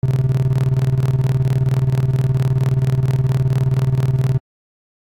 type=tone with tremolo; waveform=triangle; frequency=130.81 Hz; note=C3; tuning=in tune; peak=-9 dBFS; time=0.03-4.38 s; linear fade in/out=2 ms; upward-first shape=square; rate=19 Hz; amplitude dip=65%; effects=AAC 48 kbps